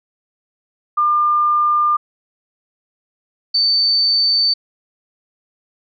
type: tone pair in turn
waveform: sine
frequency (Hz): 1200 / 4552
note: D6 / C#8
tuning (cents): +37 / +45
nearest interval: octave + major seventh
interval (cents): 2308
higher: second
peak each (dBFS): -12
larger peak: neither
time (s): 0.97-1.97 / 3.54-4.54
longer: neither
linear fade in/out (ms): 10
effects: none